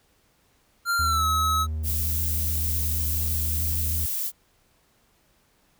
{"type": "tone with pitch glide", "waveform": "square", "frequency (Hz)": [1387, 1286.7], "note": ["F6", "E6"], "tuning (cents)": [-12, -42], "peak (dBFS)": -22, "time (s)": [0.85, 1.67], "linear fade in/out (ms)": 50, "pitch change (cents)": -130, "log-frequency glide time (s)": [1, 1.26]}
{"type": "tone", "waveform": "triangle", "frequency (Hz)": 78, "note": "D#2", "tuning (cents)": 5, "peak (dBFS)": -24, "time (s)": [0.99, 4.06], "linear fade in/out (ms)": 5}
{"type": "noise", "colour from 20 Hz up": "violet", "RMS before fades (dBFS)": -28, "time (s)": [1.83, 4.32], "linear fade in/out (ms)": 50}
{"effects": ["pink hiss -64 dBFS RMS until 5.79 s"]}